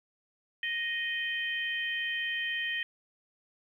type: harmonic tone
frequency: 622.3 Hz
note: D#5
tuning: in tune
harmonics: 3 / 4 / 5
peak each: -32 / -38 / -36 dBFS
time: 0.63-2.83 s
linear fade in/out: 2 ms
effects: 11-bit